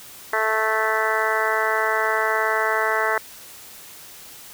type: harmonic tone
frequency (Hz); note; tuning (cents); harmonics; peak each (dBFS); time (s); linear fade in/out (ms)
219.2; A3; -6; 2 / 3 / 4 / 5 / 6 / 7 / 8 / 9; -27 / -27 / -27 / -27 / -27 / -27 / -27 / -27; 0.33-3.18; 2
effects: white hiss -42 dBFS RMS until 4.53 s